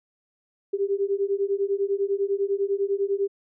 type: beating tone pair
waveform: sine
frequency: 392 / 402 Hz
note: G4 / G4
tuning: 0 / +44 cents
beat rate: 10 Hz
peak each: -25 dBFS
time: 0.73-3.28 s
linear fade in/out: 10 ms
effects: none